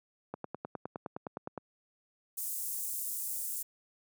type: click train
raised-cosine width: 1 ms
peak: -23 dBFS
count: 13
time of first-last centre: 0.34-1.577 s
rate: 9.7 Hz
type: high-pass noise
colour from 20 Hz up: pink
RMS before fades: -37 dBFS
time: 2.37-3.63 s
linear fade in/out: 10 ms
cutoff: 8400 Hz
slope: 24 dB/octave
effects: high-pass 150 Hz 12 dB/octave